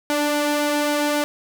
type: tone with flanger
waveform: sawtooth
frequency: 294.2 Hz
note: D4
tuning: 3 cents sharp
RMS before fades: -21 dBFS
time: 0.1-1.24 s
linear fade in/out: 0 ms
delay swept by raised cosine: 1.3 to 2.2 ms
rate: 3.7 Hz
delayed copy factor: +0.5
effects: none